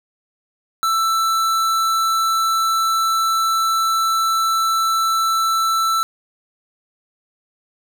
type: tone with hard clipping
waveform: sine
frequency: 1328 Hz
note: E6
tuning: 12 cents sharp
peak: -17 dBFS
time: 0.83-6.03 s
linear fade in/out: 0 ms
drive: 18 dB
effects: none